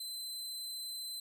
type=tone; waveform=sawtooth; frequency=4058 Hz; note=B7; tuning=46 cents sharp; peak=-37 dBFS; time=0-1.2 s; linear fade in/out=5 ms; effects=none